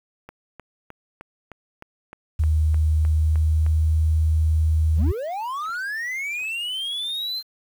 click train, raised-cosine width 0.5 ms, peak -24 dBFS, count 12, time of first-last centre 0.29-3.664 s, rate 3.26 Hz
sine tone with pitch glide, 77.8 to 78.93 Hz, D#2 to D#2, 0 to +25 cents, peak -16 dBFS, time 2.39-5.12 s, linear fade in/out 10 ms, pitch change +25 cents, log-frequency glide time 2.94-4 s
triangle linear sweep, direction up, 112.2 to 4178 Hz, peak -24 dBFS, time 4.95-7.43 s, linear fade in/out 50 ms
effects 8-bit

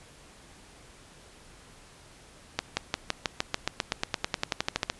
accelerating click train, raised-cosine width 0.2 ms, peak -8 dBFS, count 21, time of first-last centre 2.59-4.899 s, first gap 180 ms, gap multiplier 0.95, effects pink hiss -53 dBFS RMS until 4.99 s + resampled to 24000 Hz

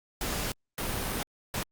pink noise bursts at uneven times, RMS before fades -32 dBFS, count 3, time 0.21-0.52 / 0.78-1.23 / 1.54-1.63 s, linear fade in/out 2 ms, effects Opus 48 kbps

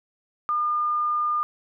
sine tone, 1210 Hz, D#6, 49 cents flat, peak -21 dBFS, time 0.49-1.43 s, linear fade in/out 0 ms, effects none

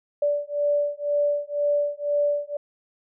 sine beating tone pair, 581 / 583 Hz, D5 / D5, -19 / -13 cents, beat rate 2 Hz, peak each -24 dBFS, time 0.22-2.57 s, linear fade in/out 5 ms, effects none

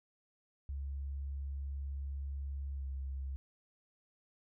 sine tone with pitch glide, 69.3 to 67.4 Hz, C#2 to C#2, 0 to -48 cents, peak -37 dBFS, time 0.69-3.36 s, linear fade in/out 0 ms, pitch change -48 cents, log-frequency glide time 2.74-2.85 s, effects none

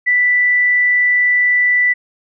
sine tone, 1976 Hz, B6, in tune, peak -10 dBFS, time 0.06-1.94 s, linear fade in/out 20 ms, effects none

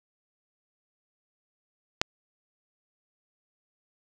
click, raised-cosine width 0.2 ms, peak -4 dBFS, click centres 2.015 s, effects none

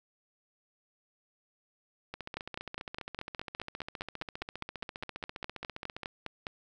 two click trains, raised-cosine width 0.3 ms, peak -23 / -20 dBFS, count 59 / 21, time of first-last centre 2.14-6.033 / 2.37-6.468 s, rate 14.9 / 4.88 Hz, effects none

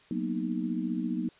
sine chord, B major seventh, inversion second, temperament equal with one note detuned, 185 / 232.1 / 246.9 / 311.1 Hz, F#3 / A#3 / B3 / D#4, 0 / -7 / 0 / 0 cents, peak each -34 dBFS, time 0.11-1.29 s, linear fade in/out 2 ms, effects white hiss -59 dBFS RMS until 1.39 s + resampled to 8000 Hz

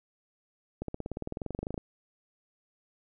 accelerating click train, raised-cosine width 2 ms, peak -21 dBFS, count 21, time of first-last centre 0.82-1.778 s, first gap 63 ms, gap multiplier 0.97, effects none

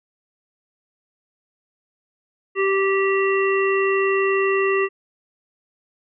harmonic tone, 389.6 Hz, G4, 11 cents flat, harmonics 1 / 3 / 5 / 7, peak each -18 / -25 / -25 / -27 dBFS, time 2.55-4.89 s, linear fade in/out 50 ms, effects none

